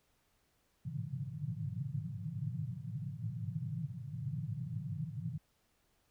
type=band-pass noise; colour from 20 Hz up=white; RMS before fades=-40 dBFS; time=0.85-5.38 s; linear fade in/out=5 ms; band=100 to 170 Hz; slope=96 dB/octave; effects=pink hiss -75 dBFS RMS until 6.1 s